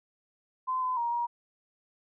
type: tone with pitch steps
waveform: sine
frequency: 1028 / 1016 / 942 / 950 Hz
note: C6 / B5 / A#5 / A#5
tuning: -31 / +49 / +18 / +33 cents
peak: -27 dBFS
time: 0.67-1.27 s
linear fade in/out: 20 ms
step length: 150 ms
effects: none